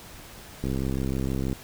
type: click train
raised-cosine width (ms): 3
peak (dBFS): -16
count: 60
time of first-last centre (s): 0.64-1.529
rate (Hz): 66.4
effects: pink hiss -45 dBFS RMS until 1.63 s